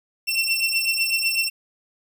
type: beating tone pair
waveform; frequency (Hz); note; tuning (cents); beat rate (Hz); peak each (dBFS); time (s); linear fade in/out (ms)
25% pulse; 2700 / 2708; E7 / E7; +41 / +46; 8; -19; 0.27-1.5; 20
effects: none